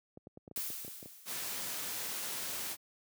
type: clicks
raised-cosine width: 2 ms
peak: -35 dBFS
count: 11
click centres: 0.174 / 0.271 / 0.374 / 0.478 / 0.513 / 0.576 / 0.703 / 0.848 / 0.88 / 1.028 / 1.059 s
type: noise with exponential decay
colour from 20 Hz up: blue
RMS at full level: -36 dBFS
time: 0.56-1.85 s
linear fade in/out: 1 ms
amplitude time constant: 280 ms
type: noise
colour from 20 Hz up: white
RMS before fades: -39 dBFS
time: 1.25-2.77 s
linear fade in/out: 50 ms
effects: high-pass 100 Hz 12 dB/octave